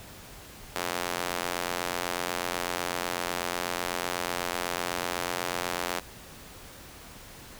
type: tone with high-pass filter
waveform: square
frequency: 44.03 Hz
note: F1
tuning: 15 cents sharp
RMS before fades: -32 dBFS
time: 0.75-6 s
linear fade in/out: 10 ms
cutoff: 570 Hz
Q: 0.62
effects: pink hiss -47 dBFS RMS until 7.59 s